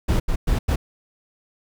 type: noise bursts at uneven times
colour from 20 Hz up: brown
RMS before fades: -19 dBFS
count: 4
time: 0.08-0.2 / 0.28-0.36 / 0.47-0.59 / 0.68-0.76 s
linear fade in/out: 10 ms
effects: none